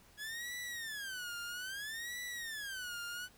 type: tone with vibrato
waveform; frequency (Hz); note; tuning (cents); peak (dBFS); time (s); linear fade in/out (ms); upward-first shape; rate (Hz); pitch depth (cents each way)
sawtooth; 1661.2; G#6; 0; -37; 0.17-3.29; 50; sine; 0.61; 290
effects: pink hiss -63 dBFS RMS until 3.37 s